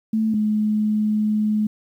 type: tone pair in turn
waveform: sine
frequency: 219.8 / 213 Hz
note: A3 / G#3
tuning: -2 / +44 cents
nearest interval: minor second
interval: 54 cents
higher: first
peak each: -17 dBFS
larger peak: neither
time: 0.13-0.34 / 0.34-1.67 s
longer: second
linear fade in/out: 5 ms
effects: 9-bit